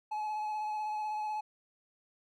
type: tone with vibrato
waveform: triangle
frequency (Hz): 852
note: G#5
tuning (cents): +44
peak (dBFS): -31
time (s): 0.11-1.41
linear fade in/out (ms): 10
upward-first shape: sine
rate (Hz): 16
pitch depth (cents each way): 18
effects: none